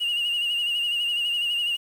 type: tone with vibrato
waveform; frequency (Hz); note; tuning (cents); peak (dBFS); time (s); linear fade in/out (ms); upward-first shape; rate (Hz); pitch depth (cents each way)
triangle; 2847; F7; +33; -20; 0-1.77; 20; sine; 12; 45
effects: tanh soft clip ceiling -18 dBFS + 8-bit